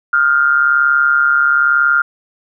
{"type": "tone with amplitude modulation", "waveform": "sine", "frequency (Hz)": 1400, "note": "F6", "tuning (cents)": 4, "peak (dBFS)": -6, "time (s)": [0.13, 2.02], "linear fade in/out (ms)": 5, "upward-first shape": "sine", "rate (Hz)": 141, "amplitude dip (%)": 70, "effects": []}